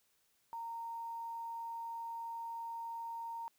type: tone with quantisation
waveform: sine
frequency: 923 Hz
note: A#5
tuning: 17 cents flat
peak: -40 dBFS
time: 0.53-3.48 s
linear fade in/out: 0 ms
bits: 11
effects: white hiss -75 dBFS RMS until 3.58 s